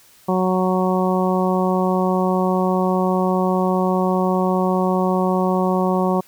harmonic tone, 185 Hz, F#3, in tune, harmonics 1 / 2 / 3 / 4 / 5 / 6, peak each -19 / -22 / -24 / -25 / -26 / -27 dBFS, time 0.28-6.21 s, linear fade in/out 10 ms, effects white hiss -51 dBFS RMS until 6.27 s

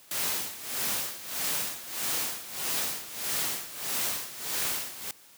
white noise with tremolo, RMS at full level -29 dBFS, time 0.11-5.11 s, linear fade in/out 2 ms, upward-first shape sine, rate 1.6 Hz, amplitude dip 80%, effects white hiss -55 dBFS RMS until 5.37 s + high-pass 100 Hz 12 dB/octave

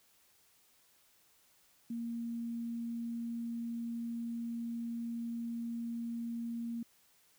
sine tone with quantisation, 233.1 Hz, A#3, in tune, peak -36 dBFS, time 1.9-6.83 s, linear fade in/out 5 ms, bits 11, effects white hiss -68 dBFS RMS until 7.38 s

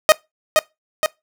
sawtooth tone with echo, 622.3 Hz, D#5, in tune, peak -3 dBFS, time 0.09-0.12 s, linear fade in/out 0 ms, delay 470 ms, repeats 2, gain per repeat -4 dB, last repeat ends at 1.06 s, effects noise-tail reverb RT60 0.2 s tail -22 dB re dry

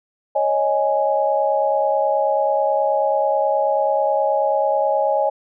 sine chord, C# suspended second, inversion none, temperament just, 554.4 / 623.7 / 831.5 Hz, C#5 / D#5 / G#5, 0 / +4 / +2 cents, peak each -20 dBFS, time 0.35-5.3 s, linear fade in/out 10 ms, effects none

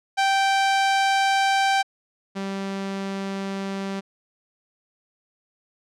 sawtooth tone pair in turn, 781 / 195.25 Hz, G5 / G3, -7 / -7 cents, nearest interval 2 octaves, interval 2400 cents, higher first, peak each -14 / -23 dBFS, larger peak first, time 0.17-1.83 / 2.35-4.01 s, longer neither, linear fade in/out 20 ms, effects low-pass 6000 Hz 12 dB/octave

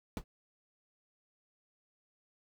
brown noise with exponential decay, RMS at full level -29 dBFS, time 0.17-0.24 s, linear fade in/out 1 ms, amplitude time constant 15 ms, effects none

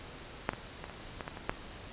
clicks, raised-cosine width 0.5 ms, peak -12 / -22 / -24 / -30 / -22 / -22 / -26 / -14 dBFS, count 8, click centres 0.491 / 0.534 / 0.841 / 0.897 / 1.208 / 1.279 / 1.372 / 1.495 s, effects pink hiss -47 dBFS RMS until 1.92 s + resampled to 8000 Hz

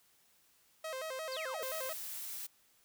sawtooth tone with vibrato, 577 Hz, D5, 31 cents flat, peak -35 dBFS, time 0.84-1.93 s, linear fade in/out 5 ms, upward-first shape square, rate 5.7 Hz, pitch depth 170 cents each way
triangle exponential sweep, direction down, 4978 to 426.3 Hz, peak -40 dBFS, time 1.32-1.63 s, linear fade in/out 0 ms
blue noise, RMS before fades -43 dBFS, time 1.62-2.47 s, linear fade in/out 10 ms
effects white hiss -69 dBFS RMS until 2.84 s

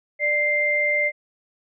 sine tone pair together, 592.4 / 2093 Hz, D5 / C7, +15 / 0 cents, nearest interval octave + minor seventh, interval 2185 cents, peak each -25 / -19 dBFS, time 0.19-1.12 s, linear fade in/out 50 ms, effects none

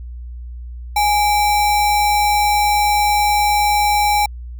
sine tone with sample-and-hold, 830.6 Hz, G#5, in tune, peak -12 dBFS, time 0.96-4.26 s, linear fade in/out 5 ms, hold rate 3150 Hz, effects added 60 Hz sine -28 dBFS peak until 4.59 s

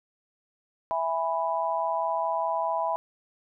sine chord, E major, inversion none, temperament just, 659.3 / 824.1 / 988.9 Hz, E5 / G#5 / B5, 0 / -14 / +2 cents, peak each -29 / -31 / -28 dBFS, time 0.91-2.96 s, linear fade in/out 0 ms, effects none

